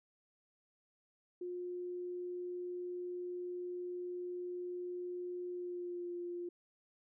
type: tone with pitch glide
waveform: sine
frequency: 356.8 to 350.1 Hz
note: F4 to F4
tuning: +37 to +4 cents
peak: -39 dBFS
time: 1.41-6.49 s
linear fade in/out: 5 ms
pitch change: -33 cents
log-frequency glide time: 5.5-6.13 s
effects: none